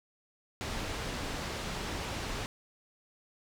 pink low-pass noise, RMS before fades -37 dBFS, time 0.61-2.46 s, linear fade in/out 0 ms, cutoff 6000 Hz, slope 12 dB/octave, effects none

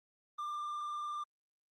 triangle tone with vibrato, 1192 Hz, D6, 25 cents sharp, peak -35 dBFS, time 0.38-1.24 s, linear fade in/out 10 ms, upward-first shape triangle, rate 20 Hz, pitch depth 30 cents each way, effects Opus 24 kbps

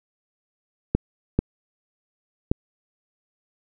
clicks, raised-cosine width 3 ms, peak -5 dBFS, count 3, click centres 0.95 / 1.39 / 2.515 s, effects none

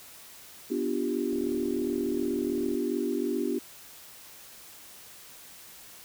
sine chord, G dominant seventh, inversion first, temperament equal, 246.9 / 293.7 / 349.2 / 392 Hz, B3 / D4 / F4 / G4, 0 / 0 / 0 / 0 cents, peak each -32 dBFS, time 0.7-3.59 s, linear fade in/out 10 ms
click train, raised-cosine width 2 ms, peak -34 dBFS, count 53, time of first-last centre 1.33-2.743 s, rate 36.8 Hz
effects white hiss -49 dBFS RMS until 6.04 s

